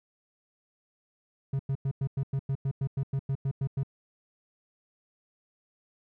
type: tone bursts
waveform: triangle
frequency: 136.1 Hz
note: C#3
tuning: 31 cents flat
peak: -24 dBFS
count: 15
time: 1.53-3.833 s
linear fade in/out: 5 ms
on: 63 ms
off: 97 ms
effects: none